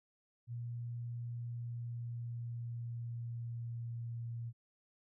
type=tone with pitch glide; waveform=sine; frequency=119 to 117.02 Hz; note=A#2 to A#2; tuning=+36 to +7 cents; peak=-39 dBFS; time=0.47-4.53 s; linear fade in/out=50 ms; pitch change=-29 cents; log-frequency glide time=1.31-4.29 s; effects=none